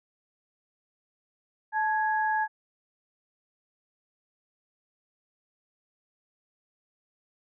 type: tone pair together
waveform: sine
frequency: 868.4 / 1661.2 Hz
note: A5 / G#6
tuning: -23 / 0 cents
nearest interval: major seventh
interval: 1123 cents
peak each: -25 / -29 dBFS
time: 1.72-2.48 s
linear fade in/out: 50 ms
effects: none